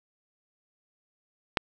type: click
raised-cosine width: 0.3 ms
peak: -6 dBFS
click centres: 1.572 s
effects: none